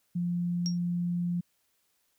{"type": "tone", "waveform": "sine", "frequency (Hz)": 174.61, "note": "F3", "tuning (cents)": 0, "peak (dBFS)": -27, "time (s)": [0.15, 1.41], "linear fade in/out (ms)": 10}
{"type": "tone with exponential decay", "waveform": "sine", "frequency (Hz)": 5588, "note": "F8", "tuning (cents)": 0, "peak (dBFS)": -28, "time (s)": [0.66, 0.78], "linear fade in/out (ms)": 0, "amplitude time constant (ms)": 26}
{"effects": ["white hiss -73 dBFS RMS until 2.18 s"]}